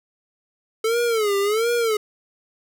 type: tone with vibrato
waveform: square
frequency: 435.4 Hz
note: A4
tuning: 18 cents flat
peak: -19 dBFS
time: 0.84-1.97 s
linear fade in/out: 5 ms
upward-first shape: sine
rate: 1.4 Hz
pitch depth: 160 cents each way
effects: none